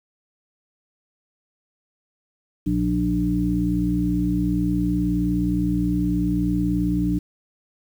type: harmonic tone with a mistuned harmonic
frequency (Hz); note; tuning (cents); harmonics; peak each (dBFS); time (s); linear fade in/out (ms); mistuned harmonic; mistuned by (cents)
59.4; A#1; +33; 1 / 2 / 3 / 5; -27 / -29 / -23 / -22; 2.66-7.19; 10; 1; +29
effects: 8-bit